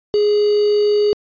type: tone with quantisation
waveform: sine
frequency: 415.6 Hz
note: G#4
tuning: 1 cent sharp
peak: -12 dBFS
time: 0.14-1.13 s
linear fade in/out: 0 ms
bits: 4
effects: resampled to 11025 Hz